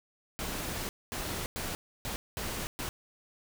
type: noise bursts at uneven times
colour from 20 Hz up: pink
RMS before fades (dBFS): -36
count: 6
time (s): 0.39-0.89 / 1.12-1.46 / 1.56-1.75 / 2.05-2.16 / 2.37-2.67 / 2.79-2.89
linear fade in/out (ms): 0
effects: none